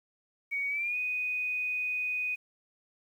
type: tone with pitch glide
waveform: sine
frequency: 2244 to 2490 Hz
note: C#7 to D#7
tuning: +21 to +1 cents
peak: -29 dBFS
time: 0.51-2.36 s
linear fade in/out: 20 ms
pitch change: +180 cents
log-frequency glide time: 0.68-0.97 s
effects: 10-bit